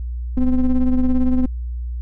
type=ring-modulated tone; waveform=triangle; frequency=130.81 Hz; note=C3; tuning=in tune; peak=-8 dBFS; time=0.37-1.46 s; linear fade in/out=5 ms; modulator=122 Hz; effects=added 60 Hz sine -23 dBFS peak until 2.01 s